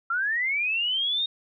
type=linear sweep; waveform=sine; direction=up; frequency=1335 to 3732 Hz; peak=-23 dBFS; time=0.1-1.26 s; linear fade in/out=5 ms; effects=none